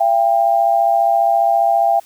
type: tone pair together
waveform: sine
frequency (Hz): 680 / 794.8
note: F5 / G5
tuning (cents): -46 / +24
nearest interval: minor third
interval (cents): 270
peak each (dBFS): -14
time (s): 0-2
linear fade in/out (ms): 10
effects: white hiss -48 dBFS RMS until 2.05 s + high-pass 60 Hz 12 dB/octave